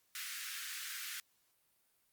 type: high-pass noise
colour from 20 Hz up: pink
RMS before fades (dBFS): -44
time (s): 0.15-1.2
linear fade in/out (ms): 2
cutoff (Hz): 1400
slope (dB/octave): 48
effects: white hiss -75 dBFS RMS until 2.12 s + Opus 48 kbps